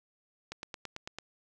click train, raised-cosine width 0.2 ms, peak -22 dBFS, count 7, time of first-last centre 0.52-1.186 s, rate 9.01 Hz, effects none

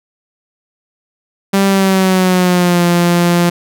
sawtooth tone with pitch glide, 196 to 173.61 Hz, G3 to F3, 0 to -10 cents, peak -5 dBFS, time 1.53-3.5 s, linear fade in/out 10 ms, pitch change -210 cents, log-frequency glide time 1.67-2.84 s, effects none

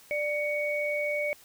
sine tone pair together, 591.4 / 2236 Hz, D5 / C#7, +12 / +14 cents, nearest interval octave + major seventh, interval 2302 cents, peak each -29 / -30 dBFS, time 0.11-1.33 s, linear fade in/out 0 ms, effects white hiss -55 dBFS RMS until 1.44 s

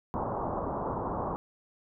white low-pass noise, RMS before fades -33 dBFS, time 0.14-1.36 s, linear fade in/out 0 ms, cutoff 1100 Hz, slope 48 dB/octave, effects none

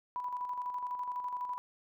sine tone with tremolo, 987.8 Hz, B5, in tune, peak -33 dBFS, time 0.16-1.58 s, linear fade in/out 0 ms, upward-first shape square, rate 12 Hz, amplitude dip 45%, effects none

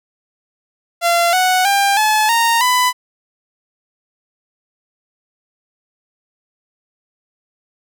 sawtooth tone with pitch steps, 686 / 739.5 / 797.2 / 859.3 / 926.3 / 998.6 Hz, F5 / F#5 / G5 / A5 / A#5 / B5, -31 / -1 / +29 / -41 / -11 / +19 cents, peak -8 dBFS, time 1.01-2.93 s, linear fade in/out 50 ms, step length 320 ms, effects none

